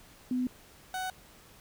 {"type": "tone pair in turn", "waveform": ["sine", "30% pulse"], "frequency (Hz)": [251.4, 746.4], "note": ["B3", "F#5"], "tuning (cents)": [31, 15], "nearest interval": "octave + perfect fifth", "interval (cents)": 1884, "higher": "second", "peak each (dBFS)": [-27, -30], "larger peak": "first", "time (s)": [[0.31, 0.47], [0.94, 1.1]], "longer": "neither", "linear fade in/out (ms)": 2, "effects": ["pink hiss -56 dBFS RMS until 1.6 s"]}